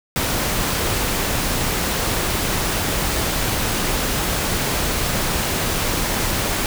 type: noise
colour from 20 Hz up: pink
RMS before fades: -21 dBFS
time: 0.16-6.66 s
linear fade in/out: 0 ms
effects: none